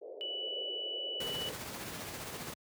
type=band-pass noise; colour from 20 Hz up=pink; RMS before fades=-46 dBFS; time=0.01-1.55 s; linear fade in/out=20 ms; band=390 to 600 Hz; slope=48 dB/octave
type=tone; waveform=sine; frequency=2960 Hz; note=F#7; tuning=in tune; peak=-36 dBFS; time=0.21-1.49 s; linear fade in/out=0 ms
type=noise with tremolo; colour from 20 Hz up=pink; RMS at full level=-40 dBFS; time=1.2-2.54 s; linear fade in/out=5 ms; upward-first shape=triangle; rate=15 Hz; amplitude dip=40%
effects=high-pass 100 Hz 12 dB/octave